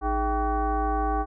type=tone with frequency modulation; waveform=sine; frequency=415.3 Hz; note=G#4; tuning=in tune; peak=-22 dBFS; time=0.01-1.26 s; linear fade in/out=50 ms; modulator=362 Hz; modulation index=1.9; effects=none